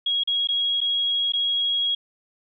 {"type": "tone with dropouts", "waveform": "sine", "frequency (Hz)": 3304, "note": "G#7", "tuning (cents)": -10, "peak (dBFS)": -20, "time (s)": [0.06, 1.95], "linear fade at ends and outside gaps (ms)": 5, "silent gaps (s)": [[0.236, 0.274], [0.473, 0.487], [0.806, 0.813], [1.322, 1.335]], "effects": []}